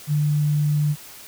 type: tone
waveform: sine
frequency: 148.6 Hz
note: D3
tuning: 21 cents sharp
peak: -17 dBFS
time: 0.07-0.96 s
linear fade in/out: 50 ms
effects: white hiss -42 dBFS RMS until 1.27 s